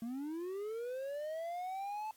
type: linear sweep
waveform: triangle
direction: up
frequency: 222.9 to 878 Hz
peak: -36 dBFS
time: 0.02-2.11 s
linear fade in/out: 2 ms
effects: white hiss -66 dBFS RMS until 2.16 s + AAC 64 kbps